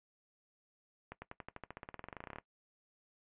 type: accelerating click train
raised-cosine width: 0.5 ms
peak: -29 dBFS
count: 24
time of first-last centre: 1.12-2.385 s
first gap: 100 ms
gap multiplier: 0.94
effects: noise-tail reverb RT60 0.1 s tail -17 dB re dry + resampled to 8000 Hz